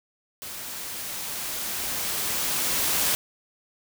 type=noise with level ramp; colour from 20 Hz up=white; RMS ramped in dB=-37 to -23 dBFS; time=0.42-3.15 s; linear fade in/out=0 ms; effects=none